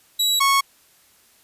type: tone pair in turn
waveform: sawtooth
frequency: 3899 / 1102.7 Hz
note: B7 / C#6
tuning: -23 / -9 cents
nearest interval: octave + minor seventh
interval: 2186 cents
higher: first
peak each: -14 / -11 dBFS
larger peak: second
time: 0.19-0.4 / 0.4-0.61 s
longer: neither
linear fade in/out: 10 ms
effects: white hiss -56 dBFS RMS until 1.43 s + resampled to 32000 Hz